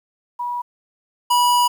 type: tone pair in turn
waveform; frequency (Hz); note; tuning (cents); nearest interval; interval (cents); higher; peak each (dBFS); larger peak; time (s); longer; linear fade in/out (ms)
sine / square; 970 / 974.8; B5 / B5; -31 / -23; unison; 8; second; -22 / -14; second; 0.39-0.62 / 1.3-1.68; second; 10
effects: 9-bit